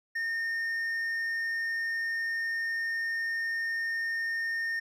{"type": "tone with hard clipping", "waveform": "sine", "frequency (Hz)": 1828, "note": "A#6", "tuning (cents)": -34, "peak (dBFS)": -30, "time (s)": [0.15, 4.8], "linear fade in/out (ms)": 10, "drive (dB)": 3, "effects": []}